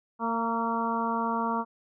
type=harmonic tone with a mistuned harmonic; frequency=228.8 Hz; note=A#3; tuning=32 cents flat; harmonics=1 / 2 / 3 / 4 / 5 / 6; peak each=-31 / -36 / -36 / -30 / -32 / -38 dBFS; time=0.19-1.65 s; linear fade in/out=50 ms; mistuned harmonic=4; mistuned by=+23 cents; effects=none